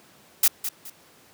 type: noise with echo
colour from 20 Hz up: blue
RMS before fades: -17 dBFS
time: 0.43-0.48 s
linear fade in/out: 5 ms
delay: 210 ms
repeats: 2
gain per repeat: -11 dB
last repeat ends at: 0.9 s
effects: pink hiss -54 dBFS RMS until 1.33 s + high-pass 150 Hz 12 dB/octave